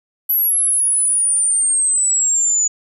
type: exponential sweep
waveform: sine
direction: down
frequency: 11800 to 6880 Hz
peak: -13 dBFS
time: 0.29-2.68 s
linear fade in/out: 10 ms
effects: none